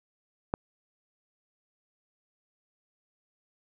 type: click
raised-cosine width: 1 ms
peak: -13 dBFS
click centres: 0.539 s
effects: none